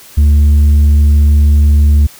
sine tone with tanh clipping, 73.42 Hz, D2, in tune, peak -5 dBFS, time 0.17-2.07 s, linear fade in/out 10 ms, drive 4 dB, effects white hiss -37 dBFS RMS until 2.19 s

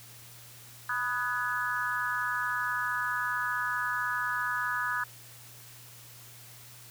sine chord, G# minor seventh, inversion first, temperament equal with one note detuned, 987.8 / 1244.5 / 1480 / 1692.2 Hz, B5 / D#6 / F#6 / G#6, 0 / 0 / 0 / +32 cents, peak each -36 / -34 / -33 / -33 dBFS, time 0.89-5.04 s, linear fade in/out 5 ms, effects added 119 Hz sine -54 dBFS peak until 6.9 s + white hiss -51 dBFS RMS until 6.9 s

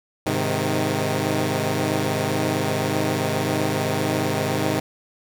10% pulse chord, Ab major, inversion none, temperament equal with one note detuned, 103.11 / 130.81 / 155.56 Hz, Ab2 / C3 / Eb3, -12 / 0 / 0 cents, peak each -17 dBFS, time 0.26-4.8 s, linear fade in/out 5 ms, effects none

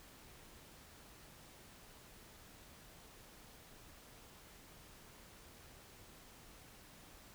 silence, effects pink hiss -59 dBFS RMS until 7.34 s

